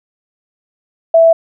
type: tone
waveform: sine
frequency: 659.3 Hz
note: E5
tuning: in tune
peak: -4 dBFS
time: 1.14-1.33 s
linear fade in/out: 5 ms
effects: none